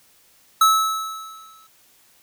square tone with exponential decay, 1300 Hz, E6, 24 cents flat, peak -11 dBFS, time 0.61-1.67 s, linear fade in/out 5 ms, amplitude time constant 230 ms, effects white hiss -56 dBFS RMS until 2.22 s

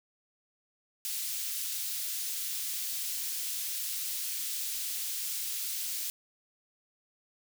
white high-pass noise, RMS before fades -35 dBFS, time 1.05-6.1 s, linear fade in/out 0 ms, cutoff 3200 Hz, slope 12 dB/octave, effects none

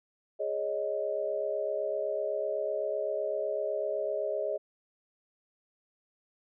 sine chord, Ab suspended fourth, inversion none, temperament equal, 415.3 / 554.4 / 622.3 Hz, Ab4 / Db5 / Eb5, 0 / 0 / 0 cents, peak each -35 / -34 / -32 dBFS, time 0.39-4.58 s, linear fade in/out 20 ms, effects none

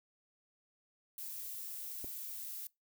violet noise, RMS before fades -44 dBFS, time 1.18-2.67 s, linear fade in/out 2 ms
clicks, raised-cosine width 2 ms, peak -35 dBFS, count 2, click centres 2.043 / 2.046 s
effects noise-tail reverb RT60 0.2 s tail -23 dB re dry

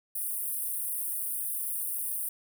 pink high-pass noise, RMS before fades -33 dBFS, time 0.15-2.29 s, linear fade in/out 5 ms, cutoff 9000 Hz, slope 96 dB/octave, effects none

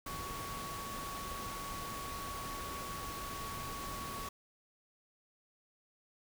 sine tone in noise, 1120 Hz, C#6, 18 cents sharp, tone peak -43 dBFS, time 0.06-4.29 s, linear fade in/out 5 ms, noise pink, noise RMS -44 dBFS, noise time 0.06-4.29 s, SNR -2 dB, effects none

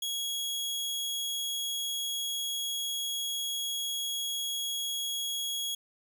sawtooth tone, 3322 Hz, G#7, in tune, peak -28 dBFS, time 0.02-5.75 s, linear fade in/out 5 ms, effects none

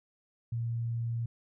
sine tone, 116.54 Hz, A#2, in tune, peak -30 dBFS, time 0.52-1.26 s, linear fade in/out 5 ms, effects none

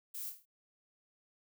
violet noise with echo, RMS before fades -43 dBFS, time 0.14-0.3 s, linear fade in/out 10 ms, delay 26 ms, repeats 6, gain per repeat -5 dB, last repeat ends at 0.456 s, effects none

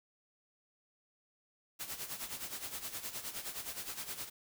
white noise with tremolo, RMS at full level -40 dBFS, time 1.79-4.3 s, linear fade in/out 20 ms, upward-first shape sine, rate 9.6 Hz, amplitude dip 70%, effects none

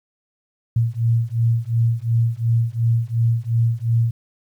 sine beating tone pair, 114.4 / 117.2 Hz, A#2 / A#2, -32 / +10 cents, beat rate 2.8 Hz, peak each -19 dBFS, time 0.76-4.11 s, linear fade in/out 5 ms, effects 9-bit

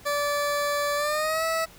20% pulse tone with pitch glide, 580 to 651 Hz, D5 to E5, -22 to -22 cents, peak -19 dBFS, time 0.05-1.66 s, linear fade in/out 20 ms, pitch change +200 cents, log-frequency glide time 0.96-1.44 s, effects pink hiss -50 dBFS RMS until 1.78 s

